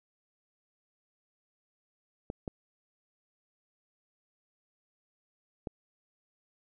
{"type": "clicks", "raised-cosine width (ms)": 2, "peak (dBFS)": -22, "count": 3, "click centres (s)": [2.301, 2.478, 5.672], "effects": []}